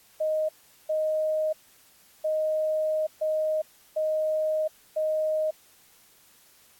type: tone bursts at uneven times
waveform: sine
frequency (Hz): 622.3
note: D#5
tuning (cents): 0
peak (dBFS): -23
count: 6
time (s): 0.2-0.49 / 0.89-1.53 / 2.24-3.07 / 3.21-3.62 / 3.96-4.68 / 4.96-5.51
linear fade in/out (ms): 10
effects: white hiss -58 dBFS RMS until 6.79 s + AAC 64 kbps